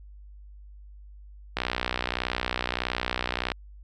click train, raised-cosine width 0.3 ms, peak -10 dBFS, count 121, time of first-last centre 1.57-3.518 s, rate 61.6 Hz, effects added 50 Hz sine -44 dBFS peak until 3.83 s

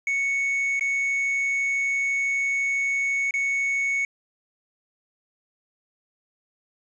triangle tone with dropouts, 2217 Hz, C#7, in tune, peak -20 dBFS, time 0.07-4.05 s, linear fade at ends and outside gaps 2 ms, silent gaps 0.795-0.809 / 3.309-3.339 s, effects resampled to 22050 Hz + 9-bit

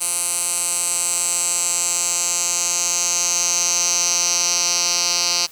10% pulse tone with band-pass filter sweep, 174.7 Hz, F3, 1 cent sharp, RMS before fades -20 dBFS, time 0-5.47 s, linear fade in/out 20 ms, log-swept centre 9100 to 5200 Hz, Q 4.9, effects white hiss -45 dBFS RMS until 5.51 s

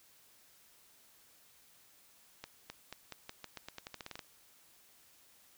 accelerating click train, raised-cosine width 0.2 ms, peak -26 dBFS, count 16, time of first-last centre 2.44-4.192 s, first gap 260 ms, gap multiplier 0.87, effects white hiss -64 dBFS RMS until 5.57 s

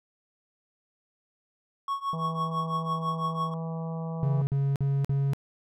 triangle tone with tremolo, 1106 Hz, C#6, 4 cents flat, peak -23 dBFS, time 1.88-3.54 s, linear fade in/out 2 ms, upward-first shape triangle, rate 6 Hz, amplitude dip 95%
harmonic tone, 163.3 Hz, E3, 16 cents flat, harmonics 1 / 3 / 4 / 5 / 6 / 7, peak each -31 / -41 / -43 / -45 / -47 / -48 dBFS, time 2.13-4.42 s, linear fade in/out 2 ms
triangle tone bursts, 138.59 Hz, C#3, in tune, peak -21 dBFS, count 4, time 4.23-5.334 s, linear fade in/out 0 ms, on 240 ms, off 48 ms
effects none

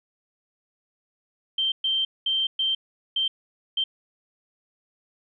sine tone bursts at uneven times, 3136 Hz, G7, in tune, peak -21 dBFS, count 6, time 1.58-1.72 / 1.84-2.05 / 2.26-2.47 / 2.59-2.75 / 3.16-3.28 / 3.77-3.84 s, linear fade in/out 5 ms, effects none

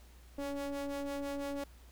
square ring-modulated tone, 140 Hz, C#3, 18 cents sharp, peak -34 dBFS, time 0.38-1.64 s, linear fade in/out 5 ms, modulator 423 Hz, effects added 60 Hz sine -54 dBFS peak until 1.91 s + pink hiss -63 dBFS RMS until 1.91 s

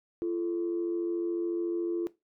sine tone pair together, 342.3 / 436.2 Hz, F4 / A4, -35 / -15 cents, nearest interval major third, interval 420 cents, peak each -28 / -36 dBFS, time 0.22-2.07 s, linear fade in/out 0 ms, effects noise-tail reverb RT60 0.2 s tail -17 dB re dry + tanh soft clip ceiling -22 dBFS

